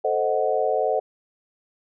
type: chord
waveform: sine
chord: A diminished seventh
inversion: none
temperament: equal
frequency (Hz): 440 / 523.3 / 622.3 / 740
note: A4 / C5 / Eb5 / Gb5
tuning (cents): 0 / 0 / 0 / 0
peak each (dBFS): -25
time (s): 0.04-1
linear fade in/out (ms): 10
effects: none